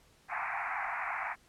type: band-pass noise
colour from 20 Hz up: pink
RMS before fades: -36 dBFS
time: 0.28-1.36 s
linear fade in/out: 50 ms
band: 700 to 2400 Hz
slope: 96 dB/octave
effects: pink hiss -64 dBFS RMS until 1.48 s + low-pass 11000 Hz 12 dB/octave